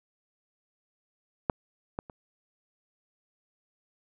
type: clicks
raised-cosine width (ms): 1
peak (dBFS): -10 / -18 / -30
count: 3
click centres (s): 1.498 / 1.989 / 2.098
effects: none